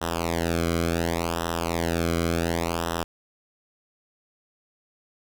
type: tone with flanger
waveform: sawtooth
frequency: 84 Hz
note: E2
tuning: 33 cents sharp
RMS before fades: -26 dBFS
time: 0.01-3.04 s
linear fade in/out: 10 ms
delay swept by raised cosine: 0.44 to 1.12 ms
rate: 0.69 Hz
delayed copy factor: -0.9
effects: none